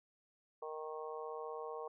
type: harmonic tone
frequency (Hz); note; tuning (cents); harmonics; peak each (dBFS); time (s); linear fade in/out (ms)
155.56; D#3; 0; 3 / 4 / 5 / 6 / 7; -44 / -50 / -50 / -52 / -49; 0.62-1.88; 5
effects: none